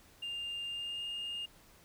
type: tone with pitch glide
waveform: sine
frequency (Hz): 2803 to 2829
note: F7 to F7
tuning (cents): +6 to +22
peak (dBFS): -35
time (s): 0.22-1.46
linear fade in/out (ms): 10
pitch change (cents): +16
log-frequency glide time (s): 0.7-1.03
effects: tanh soft clip ceiling -35 dBFS + pink hiss -61 dBFS RMS until 1.84 s